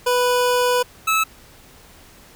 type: tone pair in turn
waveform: 25% pulse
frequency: 493.9 / 1302.7 Hz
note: B4 / E6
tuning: 0 / -21 cents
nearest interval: octave + perfect fourth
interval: 1679 cents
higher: second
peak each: -12 dBFS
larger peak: neither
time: 0.06-0.83 / 1.07-1.24 s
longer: first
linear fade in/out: 10 ms
effects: pink hiss -47 dBFS RMS until 2.35 s